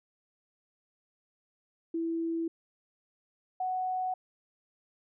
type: tone pair in turn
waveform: sine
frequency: 330.5 / 741.9 Hz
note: E4 / F#5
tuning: +5 / +4 cents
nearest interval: octave + major second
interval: 1399 cents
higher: second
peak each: -29 / -29 dBFS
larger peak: neither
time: 1.94-2.48 / 3.6-4.14 s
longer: neither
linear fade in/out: 5 ms
effects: none